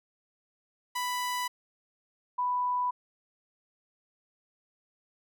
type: tone pair in turn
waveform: sawtooth / sine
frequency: 990 / 990 Hz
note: B5 / B5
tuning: +4 / +4 cents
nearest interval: unison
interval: 0 cents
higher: neither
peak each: -26 dBFS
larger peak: neither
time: 0.95-1.48 / 2.38-2.91 s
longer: neither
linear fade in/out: 10 ms
effects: none